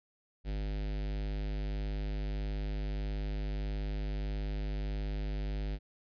square tone with notch filter, 50.8 Hz, G#1, 38 cents flat, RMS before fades -35 dBFS, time 0.44-5.79 s, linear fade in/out 50 ms, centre 1100 Hz, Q 1.1, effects resampled to 11025 Hz

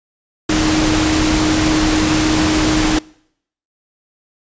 sine tone in noise, 311.1 Hz, D#4, in tune, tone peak -15 dBFS, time 0.49-2.99 s, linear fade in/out 5 ms, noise pink, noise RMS -17 dBFS, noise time 0.49-2.99 s, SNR -1 dB, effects noise-tail reverb RT60 0.7 s tail -24 dB re dry + resampled to 16000 Hz

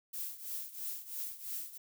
violet noise with tremolo, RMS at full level -38 dBFS, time 0.13-1.78 s, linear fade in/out 10 ms, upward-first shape triangle, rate 3 Hz, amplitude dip 85%, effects none

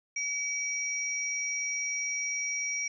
sine tone pair together, 2285 / 5708 Hz, D7 / F8, -48 / +37 cents, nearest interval octave + major third, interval 1585 cents, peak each -32 / -33 dBFS, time 0.16-2.88 s, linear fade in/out 5 ms, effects none

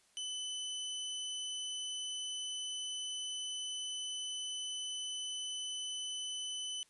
sawtooth tone, 3015 Hz, F#7, 32 cents sharp, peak -35 dBFS, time 0.17-6.83 s, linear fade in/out 0 ms, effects white hiss -69 dBFS RMS until 6.89 s + resampled to 24000 Hz

